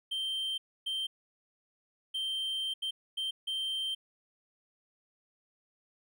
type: tone bursts at uneven times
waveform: triangle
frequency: 3136 Hz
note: G7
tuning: in tune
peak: -30 dBFS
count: 6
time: 0.11-0.58 / 0.86-1.07 / 2.14-2.74 / 2.82-2.91 / 3.17-3.31 / 3.47-3.95 s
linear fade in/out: 10 ms
effects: none